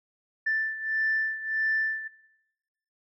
sine beating tone pair, 1766 / 1767.6 Hz, A6 / A6, +6 / +7 cents, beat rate 1.6 Hz, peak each -27 / -30 dBFS, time 0.46-2.08 s, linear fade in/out 10 ms, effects noise-tail reverb RT60 1.0 s tail -18 dB re dry + tanh soft clip ceiling -18 dBFS

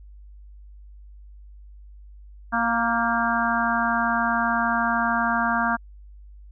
harmonic tone with a mistuned harmonic, 233.1 Hz, A#3, in tune, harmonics 1 / 3 / 4 / 5 / 6 / 7, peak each -27 / -27 / -27 / -27 / -27 / -27 dBFS, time 2.52-5.77 s, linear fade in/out 20 ms, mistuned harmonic 7, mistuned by -30 cents, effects added 50 Hz sine -42 dBFS peak until 6.51 s

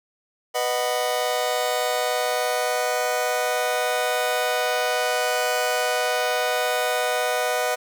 sawtooth chord, B major, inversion none, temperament just, 493.9 / 617.4 / 740.8 Hz, B4 / D#5 / F#5, 0 / -14 / +2 cents, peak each -22 dBFS, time 0.54-7.76 s, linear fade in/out 20 ms, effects none

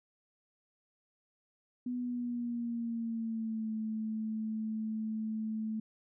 sine tone with pitch glide, 246.9 to 218.7 Hz, B3 to A3, 0 to -10 cents, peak -33 dBFS, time 1.86-5.8 s, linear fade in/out 5 ms, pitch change -210 cents, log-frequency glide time 1.97-3.72 s, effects none

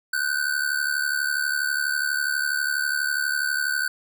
square ring-modulated tone, 1509 Hz, F#6, 34 cents sharp, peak -20 dBFS, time 0.13-3.88 s, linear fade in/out 5 ms, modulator 36.1 Hz, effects none

